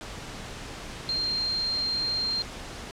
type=tone in noise; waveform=sine; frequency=4186 Hz; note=C8; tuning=in tune; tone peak=-25 dBFS; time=1.09-2.42 s; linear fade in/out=0 ms; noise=pink; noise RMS=-39 dBFS; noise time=0.01-2.91 s; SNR=+11 dB; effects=low-pass 7000 Hz 12 dB/octave